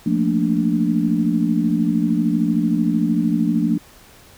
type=chord; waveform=sine; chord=Bb major seventh; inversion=second; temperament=equal; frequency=174.61 / 220 / 233.1 / 293.7 Hz; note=F3 / A3 / Bb3 / D4; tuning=0 / 0 / 0 / 0 cents; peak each=-21 dBFS; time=0.06-3.78 s; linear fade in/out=5 ms; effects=pink hiss -47 dBFS RMS until 4.37 s